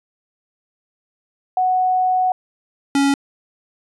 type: tone pair in turn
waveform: sine / square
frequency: 740 / 278.6 Hz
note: F#5 / C#4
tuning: 0 / +9 cents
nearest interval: octave + perfect fourth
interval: 1691 cents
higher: first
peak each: -14 dBFS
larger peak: neither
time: 1.57-2.32 / 2.95-3.14 s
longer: first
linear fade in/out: 2 ms
effects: resampled to 24000 Hz